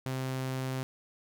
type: tone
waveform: sawtooth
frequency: 130.81 Hz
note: C3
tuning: in tune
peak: -28 dBFS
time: 0.06-0.83 s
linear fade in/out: 0 ms
effects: none